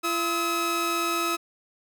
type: tone pair together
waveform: sawtooth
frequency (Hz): 340 / 1283.7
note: F4 / E6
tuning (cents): -46 / -46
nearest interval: octave + major seventh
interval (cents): 2300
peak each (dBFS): -25 / -22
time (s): 0.03-1.37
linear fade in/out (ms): 20
effects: none